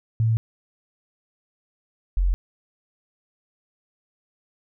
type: tone pair in turn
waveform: sine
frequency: 112.7 / 44.73 Hz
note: A2 / F1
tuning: +42 / +42 cents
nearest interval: octave + major third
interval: 1600 cents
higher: first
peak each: -17 / -17 dBFS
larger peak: neither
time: 0.2-0.37 / 2.17-2.34 s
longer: neither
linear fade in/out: 0 ms
effects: none